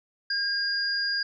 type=tone pair together; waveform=sine; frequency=1617 / 4846 Hz; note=G#6 / D#8; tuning=-47 / -47 cents; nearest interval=octave + perfect fifth; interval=1900 cents; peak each=-28 / -27 dBFS; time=0.3-1.23 s; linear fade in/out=5 ms; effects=none